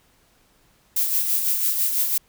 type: noise with tremolo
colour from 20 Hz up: violet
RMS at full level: -20 dBFS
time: 0.96-2.18 s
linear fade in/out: 5 ms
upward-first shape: sine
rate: 6 Hz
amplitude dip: 45%
effects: pink hiss -60 dBFS RMS until 2.28 s